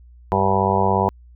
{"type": "harmonic tone", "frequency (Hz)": 97.2, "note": "G2", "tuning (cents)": -14, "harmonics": [1, 2, 4, 5, 6, 7, 8, 9, 10], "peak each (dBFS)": [-24, -24, -24, -25, -28, -25, -25, -23, -22], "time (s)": [0.32, 1.09], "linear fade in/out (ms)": 0, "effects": ["added 60 Hz sine -43 dBFS peak until 1.35 s"]}